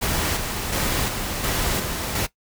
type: noise with tremolo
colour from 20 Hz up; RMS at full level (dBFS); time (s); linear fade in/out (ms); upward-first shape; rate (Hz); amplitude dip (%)
pink; -23; 0.01-2.27; 20; square; 1.4; 40
effects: noise-tail reverb RT60 0.1 s tail -17 dB re dry